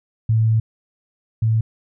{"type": "tone pair in turn", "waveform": "sine", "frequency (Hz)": [111.4, 111.4], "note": ["A2", "A2"], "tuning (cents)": [22, 22], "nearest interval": "unison", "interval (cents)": 0, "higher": "neither", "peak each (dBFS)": [-13, -14], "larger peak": "first", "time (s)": [[0.29, 0.6], [1.42, 1.61]], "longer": "first", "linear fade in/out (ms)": 5, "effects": []}